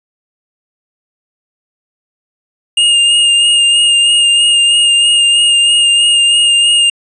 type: tone with vibrato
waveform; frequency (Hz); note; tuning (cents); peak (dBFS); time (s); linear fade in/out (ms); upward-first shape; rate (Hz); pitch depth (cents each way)
square; 2829; F7; +22; -7; 2.77-6.9; 5; sine; 3.1; 18
effects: resampled to 24000 Hz